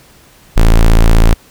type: tone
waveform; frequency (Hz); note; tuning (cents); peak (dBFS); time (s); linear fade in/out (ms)
square; 28; A0; +31; -4; 0.56-1.34; 10
effects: pink hiss -44 dBFS RMS until 1.5 s